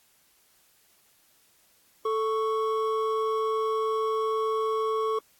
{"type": "tone pair together", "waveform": "triangle", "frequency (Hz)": [440, 1108.7], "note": ["A4", "C#6"], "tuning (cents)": [0, 0], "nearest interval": "octave + major third", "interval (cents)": 1600, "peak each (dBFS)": [-24, -27], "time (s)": [2.05, 5.19], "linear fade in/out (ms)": 5, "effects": ["white hiss -63 dBFS RMS until 5.39 s", "AAC 64 kbps"]}